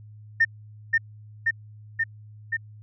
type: tone with echo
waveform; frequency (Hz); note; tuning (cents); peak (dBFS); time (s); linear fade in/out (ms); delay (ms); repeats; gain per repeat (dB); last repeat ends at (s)
sine; 1816; A#6; -46; -14; 0.4-0.45; 10; 530; 4; -2; 2.57
effects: tanh soft clip ceiling -10 dBFS + added 106 Hz sine -43 dBFS peak until 2.82 s